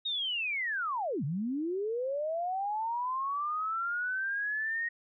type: linear two-way sweep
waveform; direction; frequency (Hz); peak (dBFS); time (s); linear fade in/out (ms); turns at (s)
sine; down then up; 3767 to 129.8 to 1878; -30; 0.05-4.89; 10; 1.24
effects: none